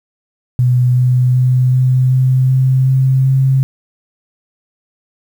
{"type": "tone with pitch steps", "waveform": "sine", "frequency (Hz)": [124.5, 125.73, 126.97, 128.22, 129.49, 130.77, 132.06, 133.36], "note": ["B2", "B2", "B2", "C3", "C3", "C3", "C3", "C3"], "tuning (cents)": [14, 31, 48, -35, -18, -1, 16, 33], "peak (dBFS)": -8, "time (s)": [0.59, 3.63], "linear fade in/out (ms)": 0, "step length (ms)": 380, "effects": ["7-bit"]}